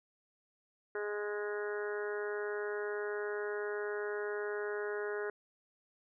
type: harmonic tone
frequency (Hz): 207.8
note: G#3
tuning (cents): +1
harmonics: 2 / 3 / 4 / 5 / 6 / 7 / 8 / 9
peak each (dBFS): -36 / -47 / -50 / -50 / -51 / -44 / -47 / -50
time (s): 0.95-5.3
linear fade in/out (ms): 2
effects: none